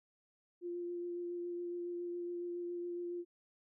sine tone with vibrato, 349.2 Hz, F4, in tune, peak -38 dBFS, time 0.61-3.25 s, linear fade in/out 50 ms, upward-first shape sine, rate 7.2 Hz, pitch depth 12 cents each way, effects none

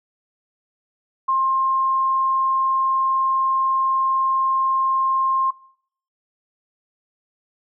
sine tone, 1061 Hz, C6, 24 cents sharp, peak -16 dBFS, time 1.28-5.51 s, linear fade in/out 10 ms, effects noise-tail reverb RT60 0.6 s tail -22 dB re dry

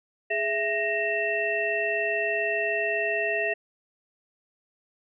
sine tone cluster, 416.7 / 664 / 1865 / 2682 Hz, G#4 / E5 / A#6 / E7, +6 / +12 / 0 / +29 cents, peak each -31 / -29 / -28 / -30 dBFS, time 0.3-3.54 s, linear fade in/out 10 ms, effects none

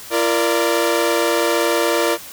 sawtooth chord, Bb major, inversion second, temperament equal with one note detuned, 340.5 / 466.2 / 587.3 Hz, F4 / Bb4 / D5, -44 / 0 / 0 cents, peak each -16 dBFS, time 0.1-2.18 s, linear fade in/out 50 ms, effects white hiss -36 dBFS RMS until 2.32 s

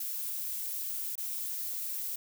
violet noise with dropouts, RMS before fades -36 dBFS, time 0-2.16 s, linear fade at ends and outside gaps 5 ms, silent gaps 1.155-1.178 s, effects none

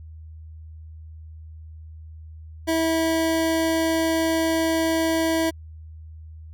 25% pulse tone, 325.2 Hz, E4, 23 cents flat, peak -16 dBFS, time 2.67-5.51 s, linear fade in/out 20 ms, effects added 79 Hz sine -38 dBFS peak until 6.53 s

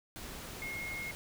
sine tone in noise, 2153 Hz, C7, 49 cents sharp, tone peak -38 dBFS, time 0.62-1.11 s, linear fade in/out 0 ms, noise pink, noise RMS -45 dBFS, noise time 0.16-1.15 s, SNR +4 dB, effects none

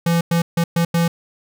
square tone bursts at uneven times, 168.9 Hz, E3, 42 cents sharp, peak -15 dBFS, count 5, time 0.06-0.21 / 0.31-0.42 / 0.57-0.64 / 0.76-0.85 / 0.94-1.08 s, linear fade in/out 5 ms, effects none

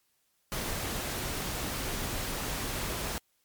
pink noise, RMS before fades -34 dBFS, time 0.52-3.18 s, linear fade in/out 0 ms, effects white hiss -73 dBFS RMS until 3.44 s + MP3 96 kbps

